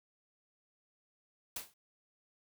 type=noise with exponential decay; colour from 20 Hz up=white; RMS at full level=-36 dBFS; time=1.56-1.74 s; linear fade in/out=5 ms; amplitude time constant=39 ms; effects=none